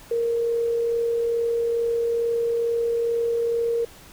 sine tone with amplitude modulation, 466.2 Hz, A#4, in tune, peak -19 dBFS, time 0.11-3.85 s, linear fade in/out 5 ms, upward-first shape sine, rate 42.3 Hz, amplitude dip 25%, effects pink hiss -47 dBFS RMS until 4.12 s

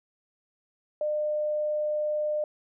sine tone, 603 Hz, D5, 46 cents sharp, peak -25 dBFS, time 1.01-2.44 s, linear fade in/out 2 ms, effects none

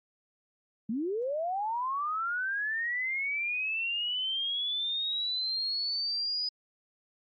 sine linear sweep, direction up, 204.6 to 4978 Hz, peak -29 dBFS, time 0.89-6.49 s, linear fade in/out 5 ms, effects Opus 48 kbps

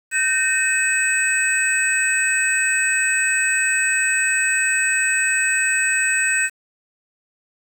sine tone cluster, 1537 / 1840 / 2551 / 7980 Hz, G6 / A#6 / D#7 / B8, -35 / -23 / +43 / +17 cents, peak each -22 dBFS, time 0.11-6.5 s, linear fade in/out 50 ms, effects 7-bit

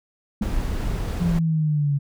sine tone with exponential decay, 207.7 Hz, G#3, in tune, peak -18 dBFS, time 0.41-0.52 s, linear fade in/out 5 ms, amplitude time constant 23 ms
brown noise, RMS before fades -25 dBFS, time 0.42-1.39 s, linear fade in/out 2 ms
sine exponential sweep, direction down, 174.2 to 140 Hz, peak -18 dBFS, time 1.2-1.99 s, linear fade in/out 20 ms
effects none

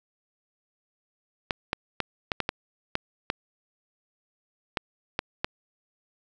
clicks, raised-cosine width 0.3 ms, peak -9 dBFS, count 11, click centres 1.508 / 1.731 / 2.003 / 2.318 / 2.403 / 2.491 / 2.954 / 3.301 / 4.772 / 5.191 / 5.445 s, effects none

